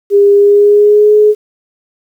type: tone with pitch glide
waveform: sine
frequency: 403.7 to 422.5 Hz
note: G#4 to G#4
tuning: -49 to +30 cents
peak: -3 dBFS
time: 0.1-1.35 s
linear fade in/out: 50 ms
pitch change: +79 cents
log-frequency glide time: 0.33-1.15 s
effects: 7-bit